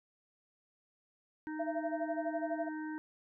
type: harmonic tone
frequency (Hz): 309.5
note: D#4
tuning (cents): -9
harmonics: 1 / 3 / 5 / 6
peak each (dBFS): -38 / -48 / -48 / -55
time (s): 1.47-2.98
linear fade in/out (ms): 0
type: tone with tremolo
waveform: sine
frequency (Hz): 672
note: E5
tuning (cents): +33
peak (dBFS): -31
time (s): 1.59-2.69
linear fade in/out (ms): 10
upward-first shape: sine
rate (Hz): 12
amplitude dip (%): 100
effects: none